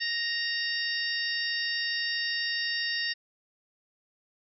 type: harmonic tone with a mistuned harmonic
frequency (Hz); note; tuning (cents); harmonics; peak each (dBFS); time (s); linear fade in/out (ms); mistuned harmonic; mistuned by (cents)
932.3; A#5; 0; 2 / 3 / 4 / 5 / 6; -31 / -37 / -37 / -35 / -35; 0-3.14; 20; 6; -62
effects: none